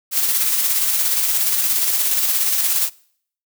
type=noise with tremolo; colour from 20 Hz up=blue; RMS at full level=-17 dBFS; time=0.11-2.9 s; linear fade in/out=50 ms; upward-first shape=square; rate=17 Hz; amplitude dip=30%; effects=noise-tail reverb RT60 0.6 s tail -23 dB re dry